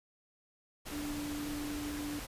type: tone in noise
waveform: sine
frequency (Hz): 293.7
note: D4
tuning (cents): 0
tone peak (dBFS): -37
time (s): 0.91-2.2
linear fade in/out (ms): 20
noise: pink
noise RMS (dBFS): -43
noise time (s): 0.85-2.27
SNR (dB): +3
effects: resampled to 32000 Hz